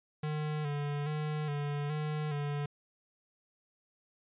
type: tone with vibrato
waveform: square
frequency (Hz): 148.5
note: D3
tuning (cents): +20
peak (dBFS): -33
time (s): 0.23-2.66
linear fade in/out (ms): 5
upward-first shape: square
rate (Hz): 1.2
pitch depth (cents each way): 41
effects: resampled to 8000 Hz